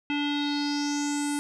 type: tone with low-pass filter sweep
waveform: square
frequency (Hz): 290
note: D4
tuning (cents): -22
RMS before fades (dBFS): -28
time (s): 0.1-1.39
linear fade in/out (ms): 0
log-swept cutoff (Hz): 2800 to 9600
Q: 5.5
effects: none